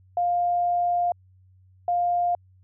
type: tone pair in turn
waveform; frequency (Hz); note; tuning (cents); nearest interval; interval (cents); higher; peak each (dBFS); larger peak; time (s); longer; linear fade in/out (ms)
sine; 703 / 703; F5 / F5; +11 / +11; unison; 0; neither; -20; neither; 0.17-1.12 / 1.88-2.35; first; 2
effects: added 93 Hz sine -53 dBFS peak until 2.63 s